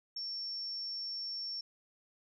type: tone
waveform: sine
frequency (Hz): 5450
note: F8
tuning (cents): -43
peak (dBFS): -37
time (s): 0.16-1.61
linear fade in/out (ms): 5
effects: 13-bit